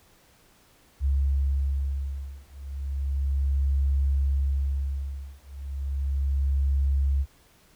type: beating tone pair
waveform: sine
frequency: 68.6 / 68.94 Hz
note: C#2 / C#2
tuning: -17 / -9 cents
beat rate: 0.34 Hz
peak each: -26 dBFS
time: 1-7.26 s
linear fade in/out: 50 ms
effects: pink hiss -59 dBFS RMS until 7.75 s